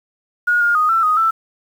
sine tone with pitch steps, 1441 / 1417 / 1242 / 1338 / 1248 / 1328 Hz, F#6 / F6 / D#6 / E6 / D#6 / E6, -46 / +25 / -3 / +25 / +5 / +12 cents, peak -12 dBFS, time 0.47-1.31 s, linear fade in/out 10 ms, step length 140 ms, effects 7-bit

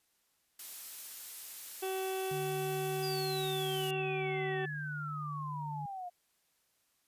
blue noise, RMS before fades -44 dBFS, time 0.59-3.91 s, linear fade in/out 5 ms
harmonic tone, 379.9 Hz, F#4, 46 cents sharp, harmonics 1 / 2 / 3 / 4 / 5 / 6 / 7 / 8 / 9, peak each -35 / -40 / -51 / -50 / -56 / -57 / -48 / -58 / -51 dBFS, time 1.82-4.66 s, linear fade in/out 10 ms
sine tone, 149.1 Hz, D3, 27 cents sharp, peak -39 dBFS, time 2.31-5.86 s, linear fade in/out 5 ms
sine exponential sweep, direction down, 4955 to 698.5 Hz, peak -39 dBFS, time 3.02-6.1 s, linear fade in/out 20 ms
effects white hiss -75 dBFS RMS until 7.07 s + resampled to 32000 Hz

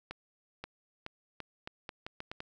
accelerating click train, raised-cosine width 0.3 ms, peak -24 dBFS, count 10, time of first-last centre 0.11-2.404 s, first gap 530 ms, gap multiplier 0.8, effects none

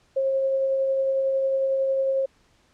sine tone with tremolo, 537 Hz, C5, 45 cents sharp, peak -19 dBFS, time 0.16-2.26 s, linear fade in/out 10 ms, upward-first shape triangle, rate 11 Hz, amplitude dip 25%, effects pink hiss -62 dBFS RMS until 2.73 s + low-pass 7000 Hz 12 dB/octave

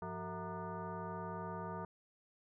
sine tone with frequency modulation, 375.7 Hz, F#4, 26 cents sharp, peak -40 dBFS, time 0.02-1.85 s, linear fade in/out 2 ms, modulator 276 Hz, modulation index 3.1, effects none

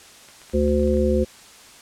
clicks, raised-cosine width 0.3 ms, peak -31 dBFS, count 10, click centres 0.287 / 0.417 / 0.498 / 0.532 / 0.679 / 0.796 / 0.832 / 0.875 / 0.941 / 0.971 s
harmonic tone, 73.42 Hz, D2, in tune, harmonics 1 / 3 / 5 / 7, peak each -22 / -22 / -22 / -22 dBFS, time 0.53-1.25 s, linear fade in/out 20 ms
effects white hiss -46 dBFS RMS until 1.81 s + low-pass 9000 Hz 12 dB/octave

